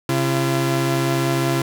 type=tone pair together; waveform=sawtooth; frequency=134.77 / 339.6 Hz; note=C#3 / F4; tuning=-48 / -48 cents; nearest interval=octave + major third; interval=1600 cents; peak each=-16 / -17 dBFS; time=0.09-1.62 s; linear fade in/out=2 ms; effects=none